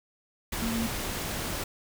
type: tone in noise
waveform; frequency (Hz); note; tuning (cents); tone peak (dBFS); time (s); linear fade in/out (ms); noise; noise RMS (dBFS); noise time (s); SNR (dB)
sine; 228.3; A#3; -36; -28; 0.62-0.87; 5; pink; -33; 0.52-1.64; +2
effects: none